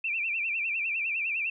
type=tone with vibrato; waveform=sine; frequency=2523 Hz; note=D#7; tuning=23 cents sharp; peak=-27 dBFS; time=0.04-1.5 s; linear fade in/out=5 ms; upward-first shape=sine; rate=9.9 Hz; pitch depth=140 cents each way; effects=none